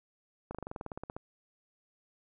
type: slowing click train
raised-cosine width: 1 ms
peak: -25 dBFS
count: 14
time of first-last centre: 0.51-1.165 s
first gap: 37 ms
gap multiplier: 1.05
effects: none